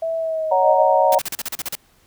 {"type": "tone with pitch glide", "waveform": "sine", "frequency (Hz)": [655, 614.7], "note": ["E5", "D#5"], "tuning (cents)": [-11, -21], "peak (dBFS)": -20, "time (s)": [0.02, 0.83], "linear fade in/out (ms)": 5, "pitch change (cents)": -110, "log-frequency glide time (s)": [0.17, 0.68]}
{"type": "chord", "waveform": "sine", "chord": "D# minor seventh", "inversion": "third", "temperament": "equal with one note detuned", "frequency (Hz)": [557.6, 622.3, 740, 932.3], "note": ["C#5", "D#5", "F#5", "A#5"], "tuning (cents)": [10, 0, 0, 0], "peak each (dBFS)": -18, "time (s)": [0.51, 1.19], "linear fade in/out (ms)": 10}
{"type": "noise bursts", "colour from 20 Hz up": "white", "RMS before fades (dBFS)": -26, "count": 10, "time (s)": [1.12, 1.753], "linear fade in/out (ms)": 2, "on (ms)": 30, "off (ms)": 37}
{"effects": ["pink hiss -57 dBFS RMS until 2.06 s"]}